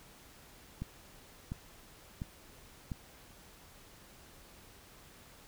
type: click train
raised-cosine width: 5 ms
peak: -25 dBFS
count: 4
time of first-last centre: 0.82-2.918 s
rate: 1.43 Hz
effects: pink hiss -57 dBFS RMS until 5.47 s